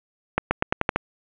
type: accelerating click train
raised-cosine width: 0.5 ms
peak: -4 dBFS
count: 7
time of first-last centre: 0.38-0.96 s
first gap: 130 ms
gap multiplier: 0.88
effects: resampled to 8000 Hz + 7-bit